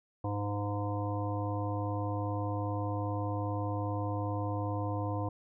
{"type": "harmonic tone", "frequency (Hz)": 102.5, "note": "G#2", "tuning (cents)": -22, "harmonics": [1, 3, 5, 7, 9, 10], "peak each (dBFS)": [-33, -38, -40, -41, -43, -43], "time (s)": [0.24, 5.29], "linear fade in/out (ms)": 5, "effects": []}